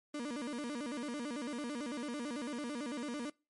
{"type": "tone with vibrato", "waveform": "35% pulse", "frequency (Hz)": 265.3, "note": "C4", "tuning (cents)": 24, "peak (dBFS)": -36, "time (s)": [0.14, 3.3], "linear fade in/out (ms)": 5, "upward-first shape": "square", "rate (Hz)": 9, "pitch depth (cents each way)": 190, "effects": ["noise-tail reverb RT60 0.3 s tail -25 dB re dry", "MP3 48 kbps"]}